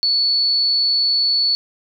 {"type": "tone", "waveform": "sine", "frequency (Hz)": 4435, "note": "C#8", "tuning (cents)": 0, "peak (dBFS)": -14, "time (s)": [0.03, 1.55], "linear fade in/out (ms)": 0, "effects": []}